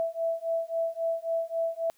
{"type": "beating tone pair", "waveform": "sine", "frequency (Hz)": [659.3, 663], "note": ["E5", "E5"], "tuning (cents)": [0, 10], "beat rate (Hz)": 3.7, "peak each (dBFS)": -30, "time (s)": [0, 1.9], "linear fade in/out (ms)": 0, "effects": ["white hiss -66 dBFS RMS until 1.97 s"]}